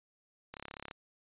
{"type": "click train", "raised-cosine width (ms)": 0.3, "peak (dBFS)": -27, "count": 14, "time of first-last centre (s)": [0.54, 0.911], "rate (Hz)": 35, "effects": ["resampled to 8000 Hz"]}